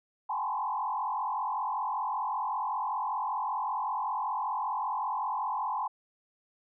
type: tone with frequency modulation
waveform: sine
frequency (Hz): 932.3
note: A#5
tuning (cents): 0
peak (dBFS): -29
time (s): 0.29-5.88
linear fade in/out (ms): 10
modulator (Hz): 45.2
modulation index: 3
effects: none